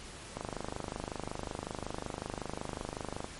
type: click train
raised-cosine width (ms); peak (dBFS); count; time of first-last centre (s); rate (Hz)
1; -22; 74; 0.37-3.244; 25.4
effects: pink hiss -47 dBFS RMS until 3.39 s + MP3 48 kbps